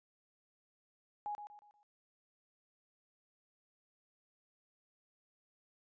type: tone with echo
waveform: sine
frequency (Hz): 830.6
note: G#5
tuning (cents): 0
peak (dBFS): -37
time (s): 1.26-1.35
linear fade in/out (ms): 0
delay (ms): 120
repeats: 4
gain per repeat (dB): -8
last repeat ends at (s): 1.83
effects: resampled to 16000 Hz